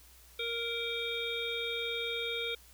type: harmonic tone with a mistuned harmonic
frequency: 466.2 Hz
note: A#4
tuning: in tune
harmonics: 1 / 3 / 5 / 7 / 8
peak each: -38 / -44 / -38 / -41 / -38 dBFS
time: 0.39-2.55 s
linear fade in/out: 5 ms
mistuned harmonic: 8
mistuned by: -22 cents
effects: added 60 Hz sine -59 dBFS peak until 2.73 s + white hiss -59 dBFS RMS until 2.73 s